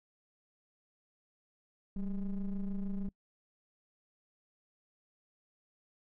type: ring-modulated tone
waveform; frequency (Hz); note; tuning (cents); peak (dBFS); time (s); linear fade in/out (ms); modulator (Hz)
triangle; 103.83; G#2; 0; -28; 1.96-3.09; 5; 90.6
effects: noise-tail reverb RT60 0.1 s tail -25 dB re dry